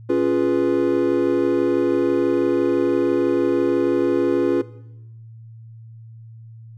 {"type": "chord", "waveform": "triangle", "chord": "C# dominant seventh", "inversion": "none", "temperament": "equal", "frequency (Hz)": [277.2, 349.2, 415.3, 493.9], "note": ["C#4", "E#4", "G#4", "B4"], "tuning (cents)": [0, 0, 0, 0], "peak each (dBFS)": [-20, -17, -22, -21], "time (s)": [0.09, 4.62], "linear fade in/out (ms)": 10, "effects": ["noise-tail reverb RT60 0.9 s tail -18 dB re dry", "added 113 Hz sine -38 dBFS peak until 6.77 s"]}